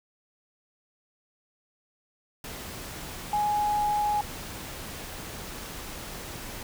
sine tone in noise, 834 Hz, G#5, 7 cents sharp, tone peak -23 dBFS, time 3.33-4.21 s, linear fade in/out 2 ms, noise pink, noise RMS -39 dBFS, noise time 2.44-6.63 s, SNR +13 dB, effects none

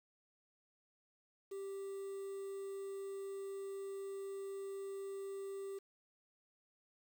triangle tone with quantisation, 392 Hz, G4, in tune, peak -40 dBFS, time 1.51-5.79 s, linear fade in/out 10 ms, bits 10, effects none

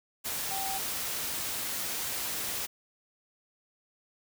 sine tone in noise, 776 Hz, G5, 18 cents flat, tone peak -35 dBFS, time 0.5-0.79 s, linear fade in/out 20 ms, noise white, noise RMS -34 dBFS, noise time 0.24-2.67 s, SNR -4 dB, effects none

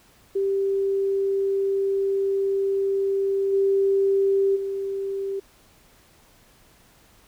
sine tone with level steps, 392 Hz, G4, in tune, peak -20 / -17 / -25 dBFS, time 0.35-5.4 s, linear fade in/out 10 ms, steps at 3.52 / 4.55 s, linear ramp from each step 20 ms, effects pink hiss -56 dBFS RMS until 7.27 s

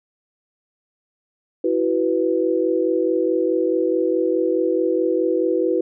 sine chord, E suspended second, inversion none, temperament equal with one note detuned, 329.6 / 374.3 / 493.9 Hz, E4 / F#4 / B4, 0 / +20 / 0 cents, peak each -21 dBFS, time 1.64-5.81 s, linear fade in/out 5 ms, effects none

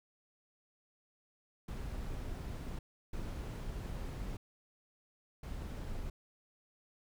brown noise bursts at uneven times, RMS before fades -41 dBFS, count 3, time 1.68-2.79 / 3.13-4.37 / 5.43-6.1 s, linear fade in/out 5 ms, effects none

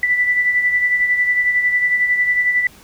sine beating tone pair, 1975.5 / 1986.5 Hz, B6 / B6, 0 / +10 cents, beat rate 11 Hz, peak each -14 / -23 dBFS, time 0.03-2.67 s, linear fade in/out 2 ms, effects pink hiss -45 dBFS RMS until 2.83 s

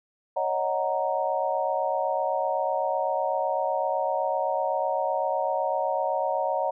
sine chord, D# minor seventh, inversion third, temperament equal, 554.4 / 622.3 / 740 / 932.3 Hz, C#5 / D#5 / F#5 / A#5, 0 / 0 / 0 / 0 cents, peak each -29 dBFS, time 0.36-6.71 s, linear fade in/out 10 ms, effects none

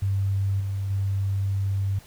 sine tone with level steps, 98 Hz, G2, in tune, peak -21 / -25 / -22 dBFS, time 0.02-1.99 s, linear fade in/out 5 ms, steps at 0.6 / 0.9 s, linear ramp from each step 5 ms, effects pink hiss -51 dBFS RMS until 2.06 s

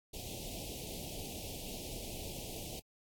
pink band-stop noise, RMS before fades -44 dBFS, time 0.13-2.8 s, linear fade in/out 10 ms, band 780 to 2500 Hz, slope 48 dB/octave, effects AAC 64 kbps

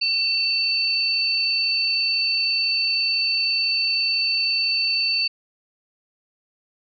sine tone pair together, 2696 / 4534 Hz, E7 / C#8, +38 / +38 cents, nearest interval major sixth, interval 900 cents, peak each -24 / -20 dBFS, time 0.01-5.28 s, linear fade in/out 10 ms, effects none

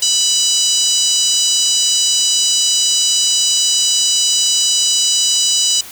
harmonic tone with a mistuned harmonic, 987.8 Hz, B5, in tune, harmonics 3 / 4 / 5 / 6 / 7 / 8, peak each -19 / -19 / -19 / -19 / -19 / -19 dBFS, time 0.02-5.81 s, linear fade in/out 5 ms, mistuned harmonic 8, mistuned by +35 cents, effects white hiss -34 dBFS RMS until 5.91 s

